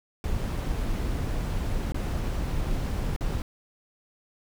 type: noise with dropouts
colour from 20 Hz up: brown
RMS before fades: -28 dBFS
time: 0.24-3.42 s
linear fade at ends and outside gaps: 1 ms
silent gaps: 1.921-1.944 / 3.163-3.208 s
effects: none